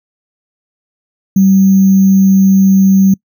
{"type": "tone with sample-and-hold", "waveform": "sine", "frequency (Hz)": 192.7, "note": "G3", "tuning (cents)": -29, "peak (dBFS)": -4, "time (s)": [1.36, 3.14], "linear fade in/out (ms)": 5, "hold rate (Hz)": 6300, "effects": ["noise-tail reverb RT60 0.1 s tail -26 dB re dry"]}